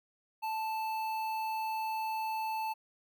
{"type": "tone with notch filter", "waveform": "square", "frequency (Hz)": 880, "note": "A5", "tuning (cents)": 0, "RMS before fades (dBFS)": -35, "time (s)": [0.42, 2.74], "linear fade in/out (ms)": 20, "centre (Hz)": 7100, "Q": 0.61, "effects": []}